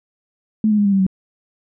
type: tone with pitch steps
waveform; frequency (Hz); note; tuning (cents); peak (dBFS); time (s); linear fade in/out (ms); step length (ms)
sine; 216.5 / 210.7 / 205.1 / 199.57 / 194.22 / 189.02; A3 / G#3 / G#3 / G3 / G3 / F#3; -28 / +25 / -21 / +31 / -16 / +37; -12; 0.64-1.066; 2; 71
effects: none